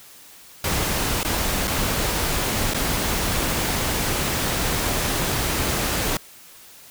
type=noise with dropouts; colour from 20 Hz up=pink; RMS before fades=-23 dBFS; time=0.64-6.17 s; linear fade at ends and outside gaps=2 ms; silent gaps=1.232-1.248 / 1.673-1.677 / 2.736-2.745 s; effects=white hiss -46 dBFS RMS until 6.9 s